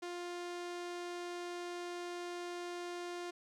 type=tone with low-pass filter; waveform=sawtooth; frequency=351.1 Hz; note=F4; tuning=9 cents sharp; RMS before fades=-43 dBFS; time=0.02-3.31 s; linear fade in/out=10 ms; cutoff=7400 Hz; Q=0.86; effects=13-bit